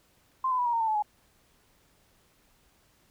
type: tone with pitch steps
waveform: sine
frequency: 1044 / 1011.9 / 980.9 / 950.7 / 921.5 / 893.2 / 865.8 / 839.2 Hz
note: C6 / B5 / B5 / A#5 / A#5 / A5 / A5 / G#5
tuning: -4 / +42 / -12 / +34 / -20 / +26 / -28 / +18 cents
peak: -24 dBFS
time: 0.44-1.024 s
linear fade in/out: 5 ms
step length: 73 ms
effects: pink hiss -65 dBFS RMS until 3.1 s